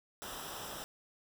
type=noise with comb filter; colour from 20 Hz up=pink; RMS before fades=-44 dBFS; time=0.22-0.84 s; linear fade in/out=0 ms; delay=0.45 ms; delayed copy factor=-0.7; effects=none